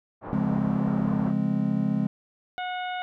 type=low-pass noise; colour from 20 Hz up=white; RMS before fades=-37 dBFS; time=0.21-1.34 s; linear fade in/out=50 ms; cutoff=1100 Hz; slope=24 dB/octave
type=chord; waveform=triangle; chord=Db major seventh; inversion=none; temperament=just; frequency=138.59 / 173.24 / 207.9 / 259.9 Hz; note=Db3 / F3 / Ab3 / C4; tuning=0 / -14 / +2 / -11 cents; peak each=-29 / -27 / -23 / -28 dBFS; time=0.33-2.07 s; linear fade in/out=0 ms
type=harmonic tone; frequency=729 Hz; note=F#5; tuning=26 cents flat; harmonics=1 / 2 / 3 / 4 / 5; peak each=-30 / -36 / -40 / -42 / -44 dBFS; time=2.58-3.02 s; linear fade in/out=0 ms
effects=none